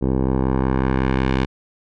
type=tone with low-pass filter sweep; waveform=10% pulse; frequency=65.41 Hz; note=C2; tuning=in tune; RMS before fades=-19 dBFS; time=0.01-1.46 s; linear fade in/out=20 ms; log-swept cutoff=500 to 3400 Hz; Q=1; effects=none